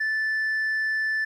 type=tone; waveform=sine; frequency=1755 Hz; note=A6; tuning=5 cents flat; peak=-20 dBFS; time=0-1.25 s; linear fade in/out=10 ms; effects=tanh soft clip ceiling -22 dBFS + 10-bit